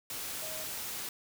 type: tone in noise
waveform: sine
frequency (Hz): 629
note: D#5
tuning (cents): +19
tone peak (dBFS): -45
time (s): 0.42-0.64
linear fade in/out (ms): 2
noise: white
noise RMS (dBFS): -39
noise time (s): 0.1-1.09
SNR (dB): -9
effects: none